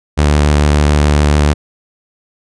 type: tone with vibrato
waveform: sawtooth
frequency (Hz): 73.9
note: D2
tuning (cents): +11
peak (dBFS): -4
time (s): 0.17-1.54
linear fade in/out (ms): 20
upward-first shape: sine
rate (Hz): 6.9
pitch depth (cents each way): 15
effects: resampled to 22050 Hz